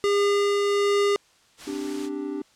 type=tone with tremolo; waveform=square; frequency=405.1 Hz; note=G#4; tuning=43 cents flat; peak=-19 dBFS; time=0.04-1.16 s; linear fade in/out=0 ms; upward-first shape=triangle; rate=1.3 Hz; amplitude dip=25%
type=noise; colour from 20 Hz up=white; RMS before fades=-39 dBFS; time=1.57-2.1 s; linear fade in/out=50 ms
type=chord; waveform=triangle; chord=C suspended second; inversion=none; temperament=equal; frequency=261.6 / 293.7 / 392 Hz; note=C4 / D4 / G4; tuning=0 / 0 / 0 cents; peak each=-34 / -28 / -31 dBFS; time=1.67-2.42 s; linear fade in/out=5 ms
effects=white hiss -59 dBFS RMS until 2.55 s + low-pass 7000 Hz 12 dB/octave